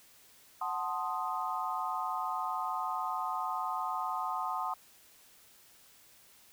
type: chord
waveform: sine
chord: F# diminished seventh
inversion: none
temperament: equal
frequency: 740 / 880 / 1046.5 / 1244.5 Hz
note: F#5 / A5 / C6 / Eb6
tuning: 0 / 0 / 0 / 0 cents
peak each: -38 / -38 / -37 / -37 dBFS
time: 0.61-4.74 s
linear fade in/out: 5 ms
effects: white hiss -60 dBFS RMS until 6.52 s